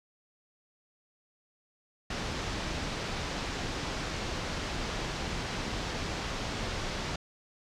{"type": "low-pass noise", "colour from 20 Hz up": "pink", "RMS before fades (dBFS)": -35, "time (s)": [2.1, 7.16], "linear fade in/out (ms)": 5, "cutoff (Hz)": 6100, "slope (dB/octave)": 24, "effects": []}